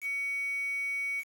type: tone with quantisation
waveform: sine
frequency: 2250 Hz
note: C#7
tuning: 25 cents sharp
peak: -30 dBFS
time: 0.01-1.24 s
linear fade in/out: 50 ms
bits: 8
effects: none